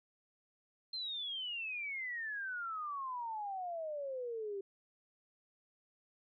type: exponential sweep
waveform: sine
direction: down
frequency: 4186 to 386.2 Hz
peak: -38 dBFS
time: 0.93-4.61 s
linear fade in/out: 5 ms
effects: none